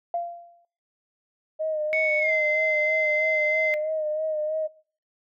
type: tone with exponential decay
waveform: sine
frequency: 690 Hz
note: F5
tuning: 21 cents flat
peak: -22 dBFS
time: 0.14-0.65 s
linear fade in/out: 2 ms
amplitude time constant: 110 ms
type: tone with vibrato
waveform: sine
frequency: 619 Hz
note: D#5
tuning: 9 cents flat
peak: -24 dBFS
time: 1.59-4.68 s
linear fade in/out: 20 ms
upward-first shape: sine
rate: 3.1 Hz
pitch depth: 37 cents each way
type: tone with pitch glide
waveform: sine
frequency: 2217 to 2069 Hz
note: C#7 to C7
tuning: 0 to -20 cents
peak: -21 dBFS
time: 1.93-3.74 s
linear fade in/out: 0 ms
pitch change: -120 cents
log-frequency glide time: 2.19-2.32 s
effects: noise-tail reverb RT60 0.4 s tail -18 dB re dry + tanh soft clip ceiling -12 dBFS